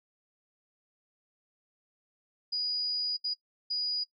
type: tone bursts at uneven times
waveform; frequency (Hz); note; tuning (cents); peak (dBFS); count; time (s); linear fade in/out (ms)
sine; 4910; D#8; -24; -29; 3; 2.52-3.17 / 3.24-3.34 / 3.7-4.04; 10
effects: noise-tail reverb RT60 0.1 s tail -17 dB re dry